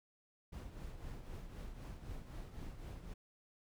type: noise with tremolo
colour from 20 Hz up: brown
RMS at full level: -45 dBFS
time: 0.52-3.14 s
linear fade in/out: 10 ms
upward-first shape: triangle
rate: 3.9 Hz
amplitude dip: 60%
effects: none